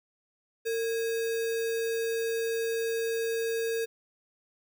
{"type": "tone with sample-and-hold", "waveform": "sine", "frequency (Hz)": 455.8, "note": "A#4", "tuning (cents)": -39, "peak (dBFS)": -27, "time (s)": [0.65, 3.86], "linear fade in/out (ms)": 20, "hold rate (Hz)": 2100, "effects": []}